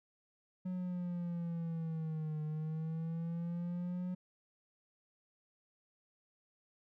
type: linear two-way sweep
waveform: triangle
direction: down then up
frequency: 184 to 152.7 to 182.3 Hz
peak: -34 dBFS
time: 0.65-4.15 s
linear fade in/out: 10 ms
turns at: 2.42 s
effects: none